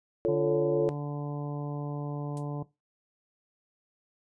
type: chord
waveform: sine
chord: F augmented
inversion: none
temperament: equal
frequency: 349.2 / 440 / 554.4 Hz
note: F4 / A4 / C#5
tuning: 0 / 0 / 0 cents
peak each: -28 / -26 / -29 dBFS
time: 0.25-0.89 s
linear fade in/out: 0 ms
type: harmonic tone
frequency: 145.6 Hz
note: D3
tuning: 15 cents flat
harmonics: 1 / 2 / 3 / 4 / 5 / 6 / 7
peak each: -32 / -38 / -42 / -44 / -46 / -48 / -49 dBFS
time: 0.28-2.63 s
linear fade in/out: 5 ms
type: noise with exponential decay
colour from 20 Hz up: violet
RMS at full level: -38 dBFS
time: 2.37-2.45 s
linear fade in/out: 0 ms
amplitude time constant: 16 ms
effects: noise-tail reverb RT60 0.2 s tail -17 dB re dry + resampled to 22050 Hz